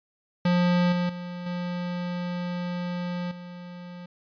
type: tone with level steps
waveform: square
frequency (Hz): 177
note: F3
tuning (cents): +23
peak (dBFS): -20 / -24 / -34 / -29 / -39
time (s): 0.45-4.06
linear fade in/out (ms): 5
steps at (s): 0.92 / 1.09 / 1.46 / 3.31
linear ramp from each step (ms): 5
effects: resampled to 11025 Hz